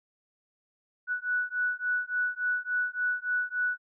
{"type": "beating tone pair", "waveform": "sine", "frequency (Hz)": [1476, 1479.5], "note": ["F#6", "F#6"], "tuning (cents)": [-5, -1], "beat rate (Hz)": 3.5, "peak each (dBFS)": -30, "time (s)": [1.07, 3.78], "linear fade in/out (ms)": 50, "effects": []}